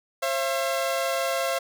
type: tone pair together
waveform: sawtooth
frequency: 536 / 676.4 Hz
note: C5 / E5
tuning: +42 / +44 cents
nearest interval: major third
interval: 402 cents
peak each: -23 dBFS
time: 0.22-1.59 s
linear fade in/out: 10 ms
effects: none